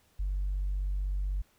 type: tone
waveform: sine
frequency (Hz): 47.98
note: G1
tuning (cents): -36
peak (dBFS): -27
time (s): 0.19-1.42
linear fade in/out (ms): 10
effects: tanh soft clip ceiling -25 dBFS + pink hiss -67 dBFS RMS until 1.58 s